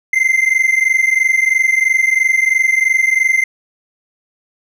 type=tone pair together; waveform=triangle; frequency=2070 / 2093 Hz; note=C7 / C7; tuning=-19 / 0 cents; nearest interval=unison; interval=19 cents; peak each=-12 dBFS; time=0.13-3.44 s; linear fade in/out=5 ms; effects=none